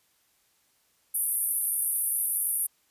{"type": "band-pass noise", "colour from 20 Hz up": "white", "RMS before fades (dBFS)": -28, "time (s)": [1.14, 2.67], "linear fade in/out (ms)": 10, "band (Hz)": [9300, 13000], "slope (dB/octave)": 96, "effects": ["white hiss -68 dBFS RMS until 2.9 s", "resampled to 32000 Hz"]}